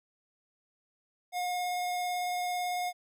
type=tone with vibrato; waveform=square; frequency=718 Hz; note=F5; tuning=48 cents sharp; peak=-31 dBFS; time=1.32-2.93 s; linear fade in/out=50 ms; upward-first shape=triangle; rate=18 Hz; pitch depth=11 cents each way; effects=none